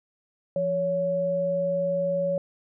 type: tone pair together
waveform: sine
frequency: 172.16 / 560 Hz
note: F3 / C#5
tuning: -25 / +18 cents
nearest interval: octave + minor sixth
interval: 2043 cents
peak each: -32 / -23 dBFS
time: 0.56-2.38 s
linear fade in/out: 2 ms
effects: none